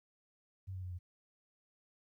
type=tone with pitch steps; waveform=sine; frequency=95 / 92.83 / 90.71 / 88.64 Hz; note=F#2 / F#2 / F#2 / F2; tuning=+46 / +6 / -34 / +26 cents; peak=-40 dBFS; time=0.67-0.99 s; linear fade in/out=20 ms; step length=80 ms; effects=13-bit